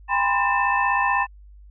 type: tone cluster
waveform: sine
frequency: 802 / 980 / 1036 / 1792 / 2626 Hz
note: G5 / B5 / C6 / A6 / E7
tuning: +39 / -14 / -17 / +31 / -7 cents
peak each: -24 / -25 / -23 / -24 / -28 dBFS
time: 0.08-1.27 s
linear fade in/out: 50 ms
effects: added 50 Hz sine -43 dBFS peak until 1.7 s